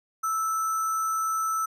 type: tone with sample-and-hold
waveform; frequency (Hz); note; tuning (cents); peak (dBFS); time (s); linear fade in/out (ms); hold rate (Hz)
sine; 1318.5; E6; 0; -24; 0.23-1.66; 10; 7350
effects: resampled to 32000 Hz